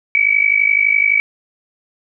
sine tone with amplitude modulation, 2281 Hz, C#7, 49 cents sharp, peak -7 dBFS, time 0.15-1.2 s, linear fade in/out 0 ms, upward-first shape sine, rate 51.8 Hz, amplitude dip 85%, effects none

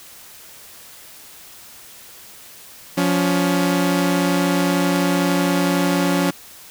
sawtooth tone pair together, 177.1 / 281.1 Hz, F3 / C#4, +24 / +24 cents, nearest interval minor sixth, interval 800 cents, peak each -15 dBFS, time 2.97-6.31 s, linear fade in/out 10 ms, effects white hiss -42 dBFS RMS until 6.7 s

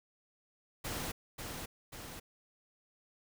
pink noise with echo, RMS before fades -39 dBFS, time 0.84-1.12 s, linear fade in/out 10 ms, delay 540 ms, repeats 2, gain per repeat -4 dB, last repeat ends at 2.2 s, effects none

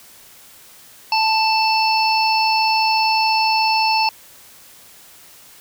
harmonic tone, 883 Hz, A5, 6 cents sharp, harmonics 1 / 3 / 5 / 6, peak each -16 / -21 / -23 / -24 dBFS, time 1.12-4.09 s, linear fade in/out 2 ms, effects white hiss -45 dBFS RMS until 5.6 s

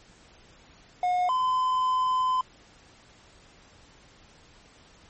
triangle tone pair in turn, 722 / 1021.1 Hz, F#5 / C6, -43 / -43 cents, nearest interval tritone, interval 600 cents, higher second, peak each -20 dBFS, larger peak neither, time 1.03-1.29 / 1.29-2.41 s, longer second, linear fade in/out 2 ms, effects pink hiss -55 dBFS RMS until 5.09 s + MP3 32 kbps

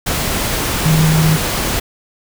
sine tone in noise, 157.8 Hz, D#3, 25 cents sharp, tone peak -10 dBFS, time 0.85-1.37 s, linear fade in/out 10 ms, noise pink, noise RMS -18 dBFS, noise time 0.06-1.8 s, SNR +5 dB, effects none

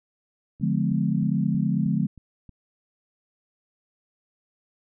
click train, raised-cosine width 5 ms, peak -33 dBFS, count 7, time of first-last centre 0.6-2.493 s, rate 3.17 Hz
sine chord, D diminished seventh, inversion none, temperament just, 146.83 / 176.2 / 211.4 / 253.7 Hz, D3 / F3 / Ab3 / Cb4, 0 / +16 / +31 / +47 cents, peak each -26 / -25 / -25 / -30 dBFS, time 0.61-2.07 s, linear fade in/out 10 ms
effects none

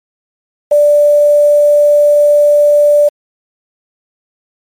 sine tone with quantisation, 587.3 Hz, D5, in tune, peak -4 dBFS, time 0.71-3.09 s, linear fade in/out 10 ms, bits 5, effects MP3 64 kbps

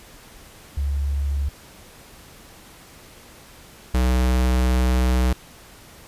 sine / square tone pair in turn, 70.5 / 62.81 Hz, C#2 / B1, +30 / +30 cents, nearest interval major second, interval 200 cents, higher first, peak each -20 / -17 dBFS, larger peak second, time 0.77-1.49 / 3.94-5.33 s, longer second, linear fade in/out 5 ms, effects pink hiss -46 dBFS RMS until 6.07 s + resampled to 32000 Hz

